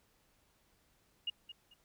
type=tone with echo; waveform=sine; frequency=2853 Hz; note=F7; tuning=36 cents sharp; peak=-33 dBFS; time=1.27-1.3 s; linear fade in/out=5 ms; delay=220 ms; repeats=2; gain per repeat=-12 dB; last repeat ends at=1.74 s; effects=pink hiss -72 dBFS RMS until 1.84 s